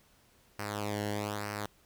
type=tone with flanger; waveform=sawtooth; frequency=103.7 Hz; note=G#2; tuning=2 cents flat; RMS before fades=-36 dBFS; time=0.59-1.66 s; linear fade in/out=0 ms; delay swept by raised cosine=0.28 to 0.83 ms; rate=1.1 Hz; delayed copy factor=-0.75; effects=pink hiss -65 dBFS RMS until 1.85 s